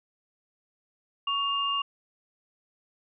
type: tone pair together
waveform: sine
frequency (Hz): 1121.4 / 2811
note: C#6 / F7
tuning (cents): +20 / +11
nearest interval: octave + major third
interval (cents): 1591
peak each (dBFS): -28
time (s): 1.27-1.82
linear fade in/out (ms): 5
effects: none